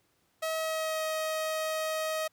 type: tone with pitch glide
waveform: sawtooth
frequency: 640 to 630.5 Hz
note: D#5 to D#5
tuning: +49 to +23 cents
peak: -26 dBFS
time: 0.42-2.28 s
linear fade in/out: 10 ms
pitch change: -26 cents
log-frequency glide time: 0.56-1.05 s
effects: pink hiss -71 dBFS RMS until 2.32 s + high-pass 80 Hz 12 dB/octave